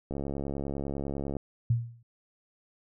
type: click train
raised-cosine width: 2 ms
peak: -21 dBFS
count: 89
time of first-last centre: 0.11-1.367 s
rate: 70 Hz
type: tone with exponential decay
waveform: sine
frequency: 117.2 Hz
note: A#2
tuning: 10 cents sharp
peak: -19 dBFS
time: 1.7-2.03 s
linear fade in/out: 5 ms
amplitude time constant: 71 ms
effects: none